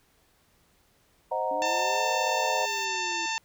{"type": "chord", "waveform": "sine", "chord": "C half-diminished seventh", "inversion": "none", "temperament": "equal", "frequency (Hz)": [523.3, 622.3, 740, 932.3], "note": ["C5", "Eb5", "Gb5", "Bb5"], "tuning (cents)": [0, 0, 0, 0], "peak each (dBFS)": [-32, -32, -32, -30], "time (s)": [1.31, 2.66], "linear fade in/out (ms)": 10}
{"type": "exponential two-way sweep", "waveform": "sine", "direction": "up then down", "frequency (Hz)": [281.2, 498.5, 331.2], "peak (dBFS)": -39, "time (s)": [1.51, 3.26], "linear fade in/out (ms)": 2, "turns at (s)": 2.19}
{"type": "harmonic tone", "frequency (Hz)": 894, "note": "A5", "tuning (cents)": 27, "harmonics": [1, 2, 3, 4, 5, 6, 7, 8], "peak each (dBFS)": [-32, -35, -33, -38, -39, -41, -40, -41], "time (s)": [1.62, 3.38], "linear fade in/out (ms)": 0}
{"type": "noise", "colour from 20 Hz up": "violet", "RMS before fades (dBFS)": -50, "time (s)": [1.65, 2.85], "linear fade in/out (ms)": 5}
{"effects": ["pink hiss -65 dBFS RMS until 3.44 s"]}